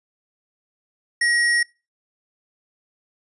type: tone with sample-and-hold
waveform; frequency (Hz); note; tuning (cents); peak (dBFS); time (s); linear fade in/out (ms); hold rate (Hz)
sine; 1900; A#6; +33; -16; 1.21-1.63; 5; 7350
effects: noise-tail reverb RT60 0.3 s tail -25 dB re dry + resampled to 24000 Hz